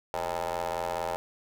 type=ring-modulated tone; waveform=20% pulse; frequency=84.5 Hz; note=E2; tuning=43 cents sharp; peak=-22 dBFS; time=0.14-1.16 s; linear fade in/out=0 ms; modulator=710 Hz; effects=none